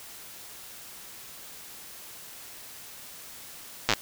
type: slowing click train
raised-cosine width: 0.2 ms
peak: -4 dBFS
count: 6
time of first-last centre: 3.89-3.936 s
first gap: 8 ms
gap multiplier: 1.07
effects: white hiss -45 dBFS RMS until 4.01 s